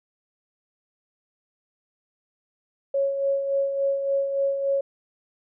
sine tone with tremolo, 552 Hz, C#5, 7 cents flat, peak -19 dBFS, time 2.94-4.81 s, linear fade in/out 5 ms, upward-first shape sine, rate 3.5 Hz, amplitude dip 50%, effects none

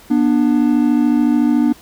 triangle tone pair together, 242.4 / 296.2 Hz, B3 / D4, -32 / +15 cents, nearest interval minor third, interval 347 cents, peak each -12 dBFS, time 0.1-1.73 s, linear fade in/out 10 ms, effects pink hiss -44 dBFS RMS until 1.81 s

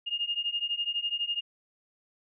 sine beating tone pair, 2830 / 2842 Hz, F7 / F7, +22 / +30 cents, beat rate 12 Hz, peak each -32 / -31 dBFS, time 0.06-1.41 s, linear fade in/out 20 ms, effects none

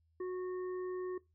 harmonic tone, 366.5 Hz, F#4, 16 cents flat, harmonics 1 / 3 / 5, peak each -36 / -51 / -57 dBFS, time 0.2-1.18 s, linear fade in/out 5 ms, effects noise-tail reverb RT60 0.2 s tail -20 dB re dry + added 81 Hz sine -70 dBFS peak until 1.34 s

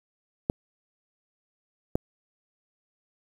clicks, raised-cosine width 2 ms, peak -10 dBFS, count 2, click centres 0.499 / 1.955 s, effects 7-bit

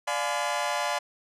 sawtooth chord, D diminished seventh, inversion none, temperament just, 587.3 / 704.8 / 845.8 / 1014.9 Hz, D5 / F5 / Ab5 / Cb6, 0 / +16 / +31 / +47 cents, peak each -28 dBFS, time 0.07-0.99 s, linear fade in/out 10 ms, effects low-pass 9000 Hz 12 dB/octave

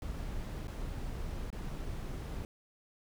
brown noise with dropouts, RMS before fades -39 dBFS, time 0.02-2.45 s, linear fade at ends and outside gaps 1 ms, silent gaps 0.672-0.68 / 1.503-1.527 s, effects none

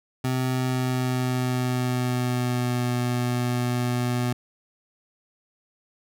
25% pulse tone with pitch glide, 128.6 to 122.93 Hz, C3 to B2, -30 to -8 cents, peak -19 dBFS, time 0.24-4.33 s, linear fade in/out 5 ms, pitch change -78 cents, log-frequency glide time 0.47-2.92 s, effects none

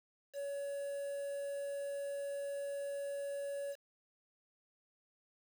triangle tone with quantisation, 563 Hz, C#5, 27 cents sharp, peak -36 dBFS, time 0.33-3.76 s, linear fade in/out 50 ms, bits 9, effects none

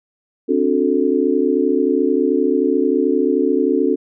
sine chord, D dominant seventh, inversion third, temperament just, 264.3 / 293.7 / 367.1 / 440.5 Hz, C4 / D4 / F#4 / A4, +18 / 0 / -14 / +2 cents, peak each -19 dBFS, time 0.48-3.96 s, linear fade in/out 20 ms, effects none

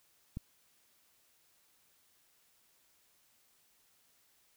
click, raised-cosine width 5 ms, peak -26 dBFS, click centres 0.371 s, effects white hiss -70 dBFS RMS until 4.56 s

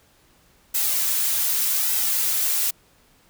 blue noise with flanger, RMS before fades -22 dBFS, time 0.74-2.71 s, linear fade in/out 10 ms, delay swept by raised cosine 1.7 to 4 ms, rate 0.83 Hz, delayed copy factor -0.5, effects pink hiss -58 dBFS RMS until 3.29 s

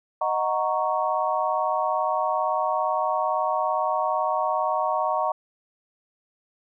sine chord, D# minor seventh, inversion none, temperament equal, 622.3 / 740 / 932.3 / 1108.7 Hz, D#5 / F#5 / A#5 / C#6, 0 / 0 / 0 / 0 cents, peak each -27 dBFS, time 0.21-5.32 s, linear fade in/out 5 ms, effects none

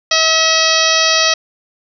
harmonic tone, 643 Hz, E5, 43 cents flat, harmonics 1 / 2 / 3 / 4 / 5 / 6 / 7 / 8 / 9, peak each -19 / -19 / -19 / -19 / -19 / -19 / -19 / -19 / -19 dBFS, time 0.11-1.34 s, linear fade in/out 5 ms, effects none

